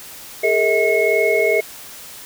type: tone cluster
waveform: sine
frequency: 411.8 / 453.9 / 640 / 2178 Hz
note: G#4 / A#4 / D#5 / C#7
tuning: -15 / -46 / +49 / -31 cents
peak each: -19 dBFS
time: 0.43-1.61 s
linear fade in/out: 10 ms
effects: white hiss -37 dBFS RMS until 2.25 s